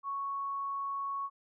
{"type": "tone", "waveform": "sine", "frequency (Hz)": 1108.7, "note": "C#6", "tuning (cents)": 0, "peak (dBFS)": -33, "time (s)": [0.03, 1.3], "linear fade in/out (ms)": 50, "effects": []}